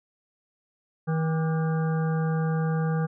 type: harmonic tone with a mistuned harmonic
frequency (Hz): 160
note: D#3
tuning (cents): +49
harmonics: 1 / 3 / 5 / 7 / 9 / 10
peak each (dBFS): -23 / -33 / -37 / -40 / -42 / -43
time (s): 1.07-3.07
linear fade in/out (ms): 20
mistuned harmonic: 7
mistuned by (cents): +89
effects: none